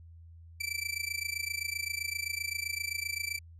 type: tone with amplitude modulation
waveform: sawtooth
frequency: 2329 Hz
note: D7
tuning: 15 cents flat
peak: -26 dBFS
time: 0.6-3.39 s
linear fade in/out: 10 ms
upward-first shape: sine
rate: 27.7 Hz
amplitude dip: 90%
effects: added 83 Hz sine -49 dBFS peak until 3.59 s + resampled to 32000 Hz